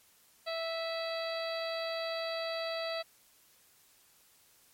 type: harmonic tone with a mistuned harmonic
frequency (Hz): 658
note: E5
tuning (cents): -3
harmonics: 1 / 2 / 3 / 4 / 5 / 6 / 7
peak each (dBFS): -35 / -43 / -44 / -46 / -49 / -43 / -44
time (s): 0.46-3.03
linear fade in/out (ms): 20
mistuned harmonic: 4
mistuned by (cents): -25
effects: white hiss -64 dBFS RMS until 4.73 s + MP3 64 kbps